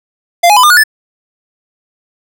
square tone with pitch steps, 693 / 833.7 / 1003 / 1206.6 / 1451.5 / 1746.3 Hz, F5 / G#5 / B5 / D6 / F#6 / A6, -14 / +6 / +26 / +46 / -34 / -14 cents, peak -4 dBFS, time 0.43-0.838 s, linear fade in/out 10 ms, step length 68 ms, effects none

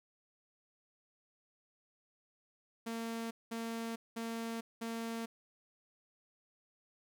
sawtooth tone bursts, 228.6 Hz, A#3, 34 cents flat, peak -34 dBFS, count 4, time 2.86-5.26 s, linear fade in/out 10 ms, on 450 ms, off 200 ms, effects none

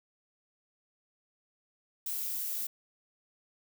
violet noise, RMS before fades -35 dBFS, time 2.06-2.67 s, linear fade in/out 5 ms, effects none

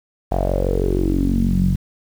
sawtooth tone with low-pass filter sweep, 46.25 Hz, F#1, in tune, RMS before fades -18 dBFS, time 0.31-1.76 s, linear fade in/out 10 ms, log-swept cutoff 730 to 160 Hz, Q 6.9, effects 7-bit

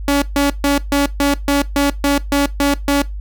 sawtooth tone bursts, 283.2 Hz, C#4, 37 cents sharp, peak -8 dBFS, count 11, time 0.08-3.02 s, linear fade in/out 2 ms, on 140 ms, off 140 ms, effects noise-tail reverb RT60 0.2 s tail -19 dB re dry + added 50 Hz sine -23 dBFS peak until 3.2 s

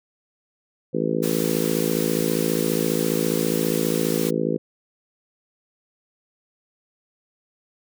harmonic tone, 54.8 Hz, A1, 6 cents flat, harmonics 3 / 4 / 5 / 6 / 7 / 8 / 9, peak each -28 / -28 / -28 / -28 / -28 / -28 / -28 dBFS, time 0.93-4.58 s, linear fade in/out 20 ms
white noise, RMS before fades -31 dBFS, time 1.22-4.31 s, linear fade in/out 20 ms
effects none

